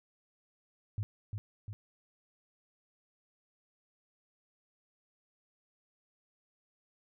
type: tone with echo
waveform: sine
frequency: 103.83 Hz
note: G#2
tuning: in tune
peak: -31 dBFS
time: 0.98-1.03 s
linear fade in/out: 0 ms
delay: 350 ms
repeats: 2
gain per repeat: -4 dB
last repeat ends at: 1.73 s
effects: none